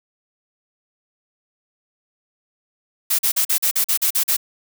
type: noise bursts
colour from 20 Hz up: blue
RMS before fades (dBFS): -18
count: 10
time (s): 3.1-4.368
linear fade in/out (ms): 10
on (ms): 89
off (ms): 42
effects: none